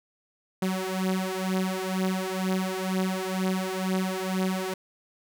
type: beating tone pair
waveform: sawtooth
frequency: 186.6 / 188.7 Hz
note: F#3 / F#3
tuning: +15 / +34 cents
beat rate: 2.1 Hz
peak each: -25 dBFS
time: 0.62-4.74 s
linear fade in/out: 5 ms
effects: none